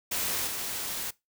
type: noise with level steps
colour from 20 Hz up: white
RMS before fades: -30 / -34 dBFS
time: 0.11-1.11 s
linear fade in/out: 10 ms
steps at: 0.47 s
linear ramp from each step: 2 ms
effects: noise-tail reverb RT60 0.2 s tail -21 dB re dry